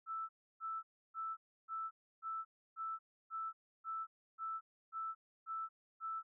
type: tone bursts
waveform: sine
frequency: 1320 Hz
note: E6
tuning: 2 cents sharp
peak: -39 dBFS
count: 12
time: 0.06-6.23 s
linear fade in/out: 50 ms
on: 230 ms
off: 310 ms
effects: none